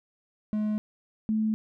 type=tone pair in turn; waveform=triangle / sine; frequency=212.6 / 217.6 Hz; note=G#3 / A3; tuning=+41 / -19 cents; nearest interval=unison; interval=40 cents; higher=second; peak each=-23 dBFS; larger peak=neither; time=0.53-0.78 / 1.29-1.54 s; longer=neither; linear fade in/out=0 ms; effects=none